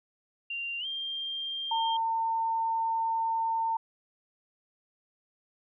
sine tone with pitch glide, 2775 to 3188 Hz, F7 to G7, -12 to +28 cents, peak -32 dBFS, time 0.5-1.97 s, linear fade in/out 5 ms, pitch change +240 cents, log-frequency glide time 0.79-0.86 s
sine tone, 905 Hz, A5, 48 cents sharp, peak -26 dBFS, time 1.71-3.77 s, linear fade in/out 5 ms
effects none

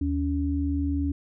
sine tone pair together, 77.78 / 281.7 Hz, D#2 / C#4, 0 / +28 cents, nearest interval octave + minor seventh, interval 2228 cents, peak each -26 dBFS, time 0.01-1.12 s, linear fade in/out 5 ms, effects none

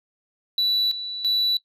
sine tone with tremolo, 3951 Hz, B7, in tune, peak -16 dBFS, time 0.58-1.57 s, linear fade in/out 2 ms, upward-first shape square, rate 1.5 Hz, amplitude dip 75%, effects noise-tail reverb RT60 0.1 s tail -20 dB re dry + tanh soft clip ceiling -17 dBFS

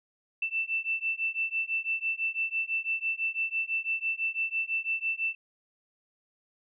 sine beating tone pair, 2663 / 2669 Hz, E7 / E7, +17 / +21 cents, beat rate 6 Hz, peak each -31 dBFS, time 0.42-5.35 s, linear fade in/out 5 ms, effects none

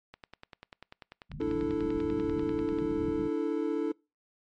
click train, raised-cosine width 0.3 ms, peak -29 dBFS, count 28, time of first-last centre 0.14-2.787 s, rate 10.2 Hz
white low-pass noise, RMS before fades -40 dBFS, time 1.29-3.3 s, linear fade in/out 50 ms, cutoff 240 Hz, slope 96 dB/octave
triangle chord, D suspended second, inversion none, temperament equal, 293.7 / 329.6 / 440 Hz, D4 / E4 / A4, 0 / 0 / 0 cents, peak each -30 dBFS, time 1.4-3.92 s, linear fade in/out 5 ms
effects noise-tail reverb RT60 0.3 s tail -26 dB re dry + MP3 48 kbps

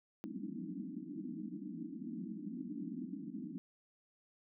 white band-pass noise, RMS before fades -44 dBFS, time 0.24-3.58 s, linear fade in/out 0 ms, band 170 to 320 Hz, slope 96 dB/octave, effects none

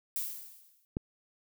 violet noise with exponential decay, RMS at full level -32 dBFS, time 0.16-0.85 s, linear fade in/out 0 ms, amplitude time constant 150 ms
click, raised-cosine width 3 ms, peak -19 dBFS, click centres 0.969 s
effects none

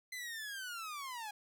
sawtooth linear sweep, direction down, 2051 to 812 Hz, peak -38 dBFS, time 0.12-1.31 s, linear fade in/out 5 ms, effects none

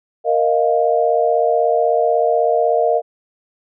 sine chord, Bb suspended fourth, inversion none, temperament equal, 466.2 / 622.3 / 698.5 Hz, Bb4 / Eb5 / F5, 0 / 0 / 0 cents, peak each -17 dBFS, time 0.24-3.02 s, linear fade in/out 50 ms, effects none

